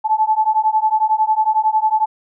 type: beating tone pair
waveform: sine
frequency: 863 / 874 Hz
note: A5 / A5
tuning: -34 / -12 cents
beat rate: 11 Hz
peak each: -16 dBFS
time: 0.04-2.06 s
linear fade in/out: 20 ms
effects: none